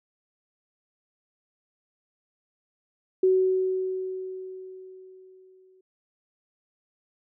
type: tone with exponential decay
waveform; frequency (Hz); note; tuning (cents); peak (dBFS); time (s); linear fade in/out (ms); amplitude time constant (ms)
sine; 374.6; F#4; +21; -16; 3.23-5.81; 5; 560
effects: none